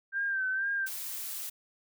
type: tone with vibrato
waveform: sine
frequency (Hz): 1568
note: G6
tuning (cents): 0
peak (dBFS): -28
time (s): 0.12-0.89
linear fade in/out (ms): 50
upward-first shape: sine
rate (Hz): 2.1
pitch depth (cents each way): 54
type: noise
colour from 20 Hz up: blue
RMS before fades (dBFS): -38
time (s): 0.86-1.5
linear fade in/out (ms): 10
effects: none